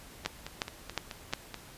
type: two click trains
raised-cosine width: 0.2 ms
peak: -21 / -12 dBFS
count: 7 / 4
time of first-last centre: 0.25-1.543 / 0.26-1.335 s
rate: 4.64 / 2.79 Hz
effects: pink hiss -51 dBFS RMS until 1.77 s + resampled to 32000 Hz